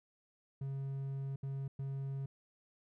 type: tone bursts at uneven times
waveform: triangle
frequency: 136.5 Hz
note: C#3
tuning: 26 cents flat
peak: -35 dBFS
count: 3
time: 0.61-1.36 / 1.43-1.68 / 1.79-2.26 s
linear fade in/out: 5 ms
effects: none